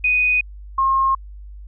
sine tone pair in turn, 2489 / 1072.2 Hz, D#7 / C6, 0 / +42 cents, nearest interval octave + minor third, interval 1458 cents, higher first, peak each -14 dBFS, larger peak neither, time 0.04-0.41 / 0.78-1.15 s, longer neither, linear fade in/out 5 ms, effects added 50 Hz sine -34 dBFS peak until 1.67 s

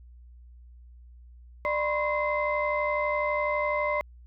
sine tone cluster, 596 / 998 / 1070 / 2068 Hz, D5 / B5 / C6 / C7, +25 / +18 / +38 / -21 cents, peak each -27 / -32 / -31 / -30 dBFS, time 1.65-4.01 s, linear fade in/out 0 ms, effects tanh soft clip ceiling -16 dBFS + added 60 Hz sine -47 dBFS peak until 4.26 s

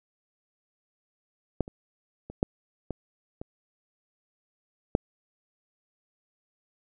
clicks, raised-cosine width 2 ms, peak -11 / -27 / -26 / -9 / -18 / -23 / -7 dBFS, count 7, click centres 1.607 / 1.679 / 2.3 / 2.429 / 2.907 / 3.415 / 4.951 s, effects none

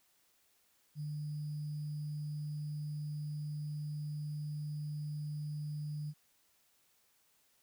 sine tone with sample-and-hold, 150 Hz, D3, 37 cents sharp, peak -37 dBFS, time 0.95-6.14 s, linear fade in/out 50 ms, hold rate 4900 Hz, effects white hiss -72 dBFS RMS until 7.62 s

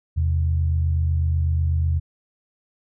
sine tone pair together, 81.83 / 129.9 Hz, E2 / C3, -12 / -12 cents, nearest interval minor sixth, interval 800 cents, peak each -18 / -27 dBFS, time 0.16-2 s, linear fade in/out 20 ms, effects none

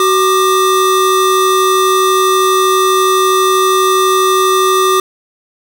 square tone pair together, 376.1 / 1200.6 Hz, F#4 / D6, +28 / +38 cents, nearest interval octave + minor sixth, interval 2010 cents, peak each -12 dBFS, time 0-5 s, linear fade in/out 2 ms, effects none

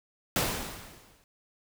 pink noise with exponential decay, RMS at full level -25 dBFS, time 0.36-1.24 s, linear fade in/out 1 ms, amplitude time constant 190 ms, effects none

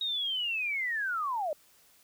sine linear sweep, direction down, 3788 to 571 Hz, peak -29 dBFS, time 0.01-1.53 s, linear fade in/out 2 ms, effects white hiss -62 dBFS RMS until 2.03 s

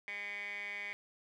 15% pulse tone with band-pass filter, 203.6 Hz, G#3, 34 cents flat, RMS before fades -42 dBFS, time 0.08-0.93 s, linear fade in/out 0 ms, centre 2200 Hz, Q 7.9, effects none

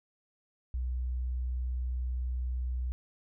sine tone, 62.3 Hz, B1, 16 cents sharp, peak -30 dBFS, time 0.74-2.92 s, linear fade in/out 0 ms, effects none

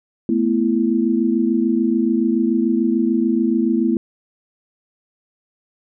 sine chord, A suspended second, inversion none, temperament equal with one note detuned, 220 / 246.9 / 333.1 Hz, A3 / B3 / E4, 0 / 0 / +18 cents, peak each -19 dBFS, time 0.29-3.97 s, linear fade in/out 2 ms, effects none

